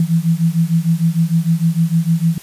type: beating tone pair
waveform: sine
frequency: 162.2 / 168.8 Hz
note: E3 / E3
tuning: -28 / +41 cents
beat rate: 6.6 Hz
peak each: -15 / -15 dBFS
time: 0-2.38 s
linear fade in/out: 2 ms
effects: white hiss -39 dBFS RMS until 2.42 s + resampled to 32000 Hz